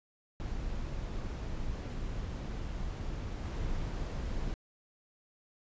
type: noise with level steps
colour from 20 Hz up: brown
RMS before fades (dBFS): -37 / -35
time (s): 0.4-4.54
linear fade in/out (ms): 0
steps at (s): 3.43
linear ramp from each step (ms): 2
effects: resampled to 16000 Hz